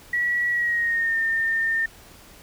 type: tone with pitch glide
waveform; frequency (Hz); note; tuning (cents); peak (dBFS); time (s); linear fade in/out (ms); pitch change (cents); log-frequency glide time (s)
sine; 1932 to 1813.1; B6 to A#6; -39 to -49; -20; 0.13-1.86; 5; -110; 0.5-1.18
effects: pink hiss -48 dBFS RMS until 2.42 s